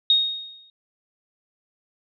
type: tone with exponential decay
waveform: sine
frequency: 3729 Hz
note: A#7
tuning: in tune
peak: -12 dBFS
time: 0.1-0.7 s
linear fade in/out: 2 ms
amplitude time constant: 130 ms
effects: none